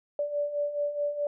sine beating tone pair, 579 / 583.7 Hz, D5 / D5, -25 / -11 cents, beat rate 4.7 Hz, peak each -34 / -28 dBFS, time 0.19-1.27 s, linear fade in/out 2 ms, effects none

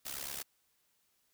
white noise with amplitude modulation, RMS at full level -38 dBFS, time 0.05-0.43 s, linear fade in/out 10 ms, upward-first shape sine, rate 69 Hz, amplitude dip 80%, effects white hiss -75 dBFS RMS until 1.33 s

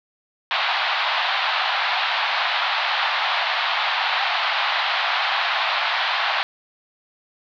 pink band-pass noise, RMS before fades -22 dBFS, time 0.51-6.43 s, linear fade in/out 0 ms, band 700 to 4200 Hz, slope 48 dB/octave, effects none

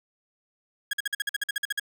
30% pulse tone bursts, 1652 Hz, G#6, 10 cents flat, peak -22 dBFS, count 13, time 0.91-1.797 s, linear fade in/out 5 ms, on 23 ms, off 49 ms, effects none

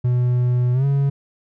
triangle tone with pitch glide, 123.47 to 139.39 Hz, B2 to C#3, 0 to +10 cents, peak -13 dBFS, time 0.04-1.1 s, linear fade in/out 10 ms, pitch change +210 cents, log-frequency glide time 0.73-0.85 s, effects none

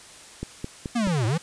click train, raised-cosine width 3 ms, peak -17 dBFS, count 4, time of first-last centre 0.43-1.072 s, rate 4.67 Hz
square linear two-way sweep, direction down then up, 246.9 to 103.83 to 177.4 Hz, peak -22 dBFS, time 0.95-1.38 s, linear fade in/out 10 ms, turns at 1.26 s
effects white hiss -46 dBFS RMS until 1.42 s + resampled to 22050 Hz

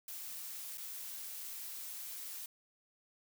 blue noise with dropouts, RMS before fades -45 dBFS, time 0.08-2.46 s, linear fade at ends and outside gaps 2 ms, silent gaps 0.774-0.779 s, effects none

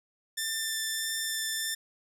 10% pulse tone with vibrato, 1779 Hz, A6, 19 cents sharp, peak -21 dBFS, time 0.37-1.75 s, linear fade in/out 10 ms, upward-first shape sine, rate 1.6 Hz, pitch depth 8 cents each way, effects none

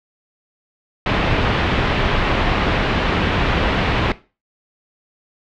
pink low-pass noise, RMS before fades -18 dBFS, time 1.06-4.12 s, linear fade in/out 2 ms, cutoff 3300 Hz, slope 24 dB/octave, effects noise-tail reverb RT60 0.3 s tail -17 dB re dry

